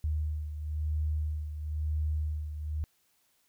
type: beating tone pair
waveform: sine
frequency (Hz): 76.3 / 77.3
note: D#2 / D#2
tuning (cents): -33 / -11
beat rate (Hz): 1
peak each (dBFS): -30 / -37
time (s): 0.04-2.84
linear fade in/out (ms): 0
effects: white hiss -71 dBFS RMS until 3.48 s